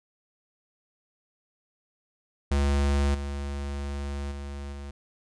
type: tone with level steps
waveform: square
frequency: 70.5 Hz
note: C#2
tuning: 30 cents sharp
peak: -22 / -31 / -35 / -37 dBFS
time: 2.51-4.91 s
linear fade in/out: 5 ms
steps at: 3.14 / 4.31 / 4.72 s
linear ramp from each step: 10 ms
effects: resampled to 22050 Hz